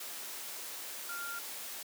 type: tone in noise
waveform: sine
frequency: 1394 Hz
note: F6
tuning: 4 cents flat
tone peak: -39 dBFS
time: 1.09-1.39 s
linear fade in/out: 5 ms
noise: white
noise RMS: -43 dBFS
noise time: 0-1.83 s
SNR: +1 dB
effects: high-pass 300 Hz 12 dB/octave